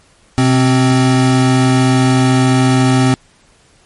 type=tone pair together; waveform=square; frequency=127.44 / 261.6 Hz; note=C3 / C4; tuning=-45 / 0 cents; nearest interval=octave; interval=1245 cents; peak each=-12 dBFS; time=0.38-3.14 s; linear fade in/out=0 ms; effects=pink hiss -50 dBFS RMS until 3.85 s + MP3 48 kbps